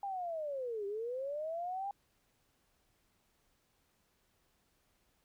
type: linear two-way sweep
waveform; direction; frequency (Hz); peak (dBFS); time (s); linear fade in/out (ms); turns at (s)
sine; down then up; 811 to 392 to 811; -36; 0.03-1.91; 2; 0.86
effects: pink hiss -75 dBFS RMS until 5.24 s